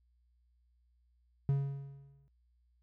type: tone with exponential decay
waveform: triangle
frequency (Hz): 138.8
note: C#3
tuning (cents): +3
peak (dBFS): -23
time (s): 1.49-2.28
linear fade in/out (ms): 0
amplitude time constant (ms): 170
effects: noise-tail reverb RT60 0.1 s tail -23 dB re dry + added 60 Hz sine -68 dBFS peak until 2.82 s